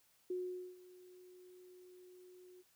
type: tone with ADSR envelope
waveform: sine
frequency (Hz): 363.9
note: F#4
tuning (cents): -29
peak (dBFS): -36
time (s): 0.3-2.63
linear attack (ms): 5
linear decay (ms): 450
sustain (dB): -20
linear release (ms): 27
effects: white hiss -72 dBFS RMS until 2.75 s